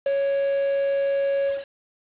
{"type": "tone with ADSR envelope", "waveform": "triangle", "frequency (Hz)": 554.4, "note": "C#5", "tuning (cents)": 0, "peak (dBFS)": -16, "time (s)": [0.06, 1.65], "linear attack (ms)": 4, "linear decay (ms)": 16, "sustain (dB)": -2, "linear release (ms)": 170, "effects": ["resampled to 8000 Hz", "7-bit"]}